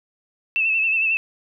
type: tone with vibrato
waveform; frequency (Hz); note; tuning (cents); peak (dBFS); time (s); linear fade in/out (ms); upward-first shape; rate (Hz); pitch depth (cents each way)
sine; 2637; E7; 0; -17; 0.56-1.17; 0; sine; 11; 45
effects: none